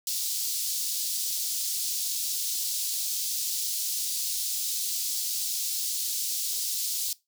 pink high-pass noise, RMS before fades -30 dBFS, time 0.07-7.13 s, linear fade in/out 2 ms, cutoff 4300 Hz, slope 24 dB/octave, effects noise-tail reverb RT60 0.2 s tail -20 dB re dry

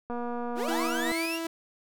click train, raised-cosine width 1 ms, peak -22 dBFS, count 245, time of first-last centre 0.1-1.117 s, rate 240 Hz
35% pulse linear sweep, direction up, 256.9 to 2907 Hz, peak -30 dBFS, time 0.55-1.4 s, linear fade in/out 50 ms
sawtooth tone with tremolo, 329.6 Hz, E4, in tune, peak -25 dBFS, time 0.68-1.47 s, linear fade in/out 5 ms, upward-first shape square, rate 2.6 Hz, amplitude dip 25%
effects none

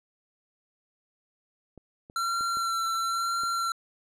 clicks, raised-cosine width 2 ms, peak -33 dBFS, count 5, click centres 1.777 / 2.099 / 2.409 / 2.571 / 3.435 s
square tone with vibrato, 1358 Hz, F6, 49 cents flat, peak -27 dBFS, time 2.16-3.72 s, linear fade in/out 2 ms, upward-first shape sine, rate 1 Hz, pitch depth 18 cents each way
effects low-pass 11000 Hz 12 dB/octave

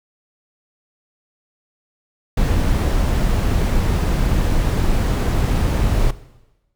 brown noise, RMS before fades -17 dBFS, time 2.37-6.11 s, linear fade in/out 5 ms, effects noise-tail reverb RT60 1.0 s tail -17 dB re dry

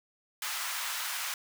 pink high-pass noise, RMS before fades -35 dBFS, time 0.42-1.34 s, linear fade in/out 2 ms, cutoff 1000 Hz, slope 24 dB/octave, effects none

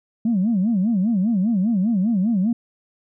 sine tone with vibrato, 207.7 Hz, G#3, in tune, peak -15 dBFS, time 0.25-2.53 s, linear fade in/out 5 ms, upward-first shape sine, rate 5 Hz, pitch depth 240 cents each way, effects tanh soft clip ceiling -13 dBFS

